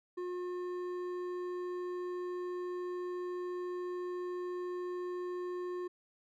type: tone with hard clipping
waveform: sine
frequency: 358.6 Hz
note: F4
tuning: 46 cents sharp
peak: -38 dBFS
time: 0.17-5.88 s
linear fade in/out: 10 ms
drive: 8 dB
effects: none